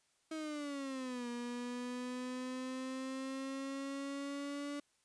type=exponential two-way sweep; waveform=35% pulse; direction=down then up; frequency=319.7 to 239.2 to 288.7 Hz; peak=-38 dBFS; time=0.31-4.8 s; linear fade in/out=5 ms; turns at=1.28 s; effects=white hiss -75 dBFS RMS until 5.04 s + resampled to 22050 Hz